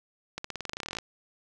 accelerating click train, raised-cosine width 0.2 ms, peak -17 dBFS, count 18, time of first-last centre 0.38-0.986 s, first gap 64 ms, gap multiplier 0.92, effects none

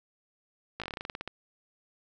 slowing click train, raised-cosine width 0.3 ms, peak -20 dBFS, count 14, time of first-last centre 0.8-1.276 s, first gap 17 ms, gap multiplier 1.12, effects none

